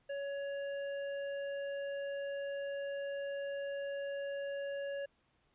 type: tone with hard clipping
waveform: sine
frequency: 560 Hz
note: C#5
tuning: 18 cents sharp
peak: -39 dBFS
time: 0.09-5.06 s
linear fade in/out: 10 ms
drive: 11 dB
effects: pink hiss -74 dBFS RMS until 5.54 s + resampled to 8000 Hz